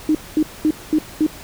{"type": "tone bursts", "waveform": "sine", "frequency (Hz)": 308.7, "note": "D#4", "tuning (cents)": -14, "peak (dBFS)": -12, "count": 5, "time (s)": [0.09, 1.265], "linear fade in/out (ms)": 2, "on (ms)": 59, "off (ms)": 220, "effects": ["pink hiss -38 dBFS RMS until 1.43 s"]}